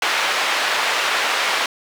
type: band-pass noise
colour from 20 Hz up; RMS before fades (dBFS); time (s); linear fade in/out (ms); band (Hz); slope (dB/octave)
white; -20; 0.02-1.66; 2; 630 to 2700; 12
effects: none